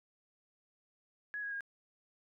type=tone with pitch steps; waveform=sine; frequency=1678 / 1652 / 1626.5 Hz; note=G#6 / G#6 / G#6; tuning=+17 / -10 / -37 cents; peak=-37 dBFS; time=1.34-1.607 s; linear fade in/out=0 ms; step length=89 ms; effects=none